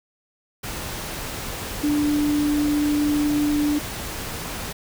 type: tone in noise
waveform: sine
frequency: 294.8 Hz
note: D4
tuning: 7 cents sharp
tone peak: -18 dBFS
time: 1.83-3.79 s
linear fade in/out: 10 ms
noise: pink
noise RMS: -31 dBFS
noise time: 0.63-4.73 s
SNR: +10 dB
effects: none